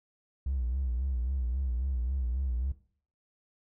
triangle tone with vibrato, 63.6 Hz, C2, 48 cents flat, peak -25 dBFS, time 0.46-2.72 s, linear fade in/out 5 ms, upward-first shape sine, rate 3.7 Hz, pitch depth 120 cents each way, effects noise-tail reverb RT60 0.5 s tail -19 dB re dry + tanh soft clip ceiling -24 dBFS

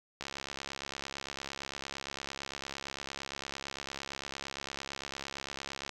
click train, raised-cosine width 0.2 ms, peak -21 dBFS, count 392, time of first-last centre 0.21-5.893 s, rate 68.8 Hz, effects none

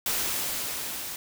white noise with level ramp, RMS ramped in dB -27 to -36 dBFS, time 0.06-1.16 s, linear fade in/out 2 ms, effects none

